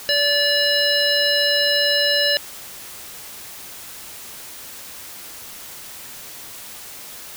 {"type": "harmonic tone", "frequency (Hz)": 579, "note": "D5", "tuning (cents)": -25, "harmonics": [1, 3, 5, 7, 9], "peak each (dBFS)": [-22, -22, -22, -22, -22], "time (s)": [0.09, 2.37], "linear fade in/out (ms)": 0, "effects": ["white hiss -37 dBFS RMS until 7.36 s"]}